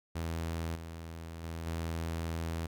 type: tone with level steps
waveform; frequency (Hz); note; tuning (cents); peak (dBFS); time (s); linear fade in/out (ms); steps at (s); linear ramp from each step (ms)
sawtooth; 82.41; E2; 0; -30 / -38 / -34 / -30; 0.15-2.67; 10; 0.75 / 1.43 / 1.66; 5
effects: none